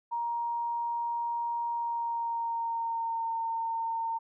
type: tone with pitch glide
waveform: sine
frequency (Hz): 940 to 911.7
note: A#5 to A#5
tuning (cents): +14 to -39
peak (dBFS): -29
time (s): 0.11-4.19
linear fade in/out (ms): 20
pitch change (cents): -53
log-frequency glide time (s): 1.7-3.32
effects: none